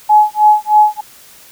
sine tone with tremolo, 847 Hz, G#5, 34 cents sharp, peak -3 dBFS, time 0.09-1.01 s, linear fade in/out 10 ms, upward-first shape sine, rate 3.2 Hz, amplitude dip 100%, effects white hiss -41 dBFS RMS until 1.51 s

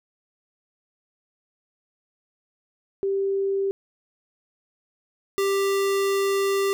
sine / square tone pair in turn, 392 / 393.9 Hz, G4 / G4, 0 / +8 cents, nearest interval unison, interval 8 cents, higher second, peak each -21 dBFS, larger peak neither, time 3.03-3.71 / 5.38-6.73 s, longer second, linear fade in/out 0 ms, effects none

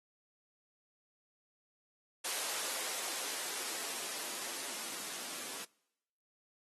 violet noise with band-pass filter sweep, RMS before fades -41 dBFS, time 2.24-5.65 s, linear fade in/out 10 ms, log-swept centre 490 to 220 Hz, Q 1.1, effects noise-tail reverb RT60 0.9 s tail -26 dB re dry + AAC 32 kbps

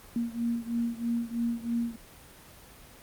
sine beating tone pair, 233.1 / 236.2 Hz, A#3 / A#3, 0 / +23 cents, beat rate 3.1 Hz, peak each -30 / -32 dBFS, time 0.16-1.96 s, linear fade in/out 2 ms, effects pink hiss -51 dBFS RMS until 3.02 s + Opus 24 kbps

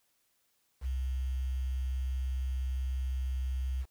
sine tone with quantisation, 64.7 Hz, C2, 19 cents flat, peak -30 dBFS, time 0.81-3.86 s, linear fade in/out 50 ms, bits 9, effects white hiss -74 dBFS RMS until 3.9 s

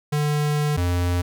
square tone pair in turn, 148.5 / 88.3 Hz, D3 / F2, +20 / +20 cents, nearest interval major sixth, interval 900 cents, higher first, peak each -20 / -20 dBFS, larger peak neither, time 0.12-0.77 / 0.77-1.22 s, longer first, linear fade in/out 10 ms, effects none

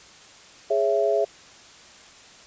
sine chord, C# minor, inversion second, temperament just, 415.8 / 554.4 / 665.2 Hz, G#4 / C#5 / E5, +2 / 0 / +16 cents, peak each -23 / -25 / -22 dBFS, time 0.7-1.25 s, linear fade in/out 10 ms, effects white hiss -48 dBFS RMS until 2.46 s + resampled to 16000 Hz

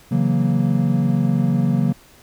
triangle chord, F# dominant seventh, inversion second, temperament equal, 138.59 / 164.81 / 185 / 233.1 Hz, C#3 / E3 / F#3 / A#3, 0 / 0 / 0 / 0 cents, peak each -18 / -20 / -19 / -19 dBFS, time 0.11-1.93 s, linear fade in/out 10 ms, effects pink hiss -49 dBFS RMS until 2.22 s

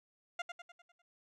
15% pulse tone with echo, 698.5 Hz, F5, in tune, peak -29 dBFS, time 0.39-0.42 s, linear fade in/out 5 ms, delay 100 ms, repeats 6, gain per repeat -6 dB, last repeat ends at 1.02 s, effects low-pass 5000 Hz 12 dB/octave

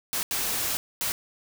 white noise bursts at uneven times, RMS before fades -28 dBFS, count 3, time 0.13-0.23 / 0.31-0.77 / 1.01-1.12 s, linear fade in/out 0 ms, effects none

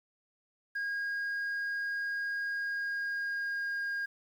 sine tone with pitch glide, 1631 to 1620.7 Hz, G#6 to G#6, -32 to -43 cents, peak -29 dBFS, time 0.75-4.06 s, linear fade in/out 10 ms, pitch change -11 cents, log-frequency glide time 2.46-3.9 s, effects tanh soft clip ceiling -31 dBFS + 10-bit

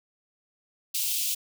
white high-pass noise, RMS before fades -28 dBFS, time 0.94-1.35 s, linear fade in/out 10 ms, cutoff 2600 Hz, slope 48 dB/octave, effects none

